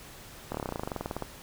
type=slowing click train; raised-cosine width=1 ms; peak=-18 dBFS; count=19; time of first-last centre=0.52-1.223 s; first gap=25 ms; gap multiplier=1.05; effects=pink hiss -48 dBFS RMS until 1.42 s